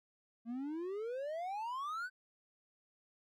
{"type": "exponential sweep", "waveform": "triangle", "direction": "up", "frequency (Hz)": [225, 1548], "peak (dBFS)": -36, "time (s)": [0.45, 2.1], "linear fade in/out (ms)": 50, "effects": []}